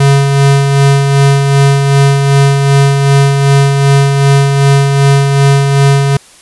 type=tone with tremolo; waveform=square; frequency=139.1 Hz; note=C#3; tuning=6 cents sharp; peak=-4 dBFS; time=0-6.17 s; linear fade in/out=5 ms; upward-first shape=sine; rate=2.6 Hz; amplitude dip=40%; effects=white hiss -39 dBFS RMS until 6.41 s + resampled to 24000 Hz